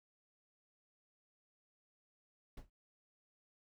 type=noise with exponential decay; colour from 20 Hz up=brown; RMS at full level=-41 dBFS; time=2.57-2.7 s; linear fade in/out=5 ms; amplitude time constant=28 ms; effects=noise-tail reverb RT60 0.1 s tail -24 dB re dry